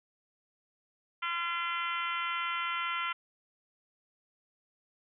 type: harmonic tone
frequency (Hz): 341.9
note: F4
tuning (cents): -37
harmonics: 3 / 4 / 5 / 6 / 7 / 8 / 9 / 10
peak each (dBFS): -39 / -34 / -47 / -38 / -42 / -43 / -41 / -51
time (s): 1.22-3.13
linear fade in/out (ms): 10
effects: none